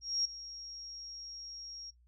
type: tone with ADSR envelope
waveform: sine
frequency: 5588 Hz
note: F8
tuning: in tune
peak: -28 dBFS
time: 0.01-1.91 s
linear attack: 240 ms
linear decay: 7 ms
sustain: -16 dB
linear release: 16 ms
effects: noise-tail reverb RT60 0.1 s tail -17 dB re dry + added 60 Hz sine -62 dBFS peak until 2.07 s